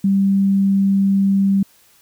sine tone, 196 Hz, G3, in tune, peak -12 dBFS, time 0.04-1.63 s, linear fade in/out 5 ms, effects white hiss -53 dBFS RMS until 2.01 s

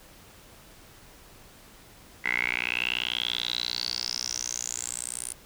10% pulse tone with band-pass filter sweep, 60.4 Hz, B1, 38 cents flat, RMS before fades -31 dBFS, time 2.24-5.33 s, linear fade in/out 10 ms, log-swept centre 2000 to 9500 Hz, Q 9, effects pink hiss -52 dBFS RMS until 5.45 s

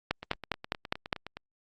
two click trains, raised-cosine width 0.3 ms, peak -23 / -11 dBFS, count 12 / 6, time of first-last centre 0.23-1.37 / 0.11-1.128 s, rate 9.65 / 4.91 Hz, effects Opus 48 kbps

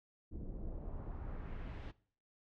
brown noise with low-pass filter sweep, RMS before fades -44 dBFS, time 0.31-1.92 s, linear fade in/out 20 ms, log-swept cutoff 330 to 3600 Hz, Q 1.3, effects noise-tail reverb RT60 0.5 s tail -20 dB re dry

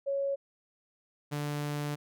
sine / sawtooth tone pair in turn, 554.4 / 146.84 Hz, C#5 / D3, 0 / 0 cents, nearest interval octave + major seventh, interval 2300 cents, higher first, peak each -28 dBFS, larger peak neither, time 0.06-0.36 / 1.31-1.96 s, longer second, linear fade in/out 20 ms, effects none

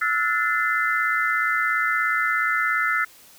sine tone cluster, 1319 / 1436 / 1760 / 2057 Hz, E6 / F6 / A6 / C7, +1 / +48 / 0 / -30 cents, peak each -25 dBFS, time 0.01-3.05 s, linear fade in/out 10 ms, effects white hiss -50 dBFS RMS until 3.38 s

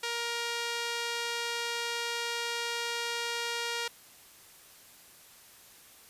sawtooth tone with band-pass filter, 470 Hz, A#4, 14 cents sharp, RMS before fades -34 dBFS, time 0.03-3.88 s, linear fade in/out 5 ms, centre 3600 Hz, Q 0.68, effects white hiss -55 dBFS RMS until 6.09 s + resampled to 32000 Hz

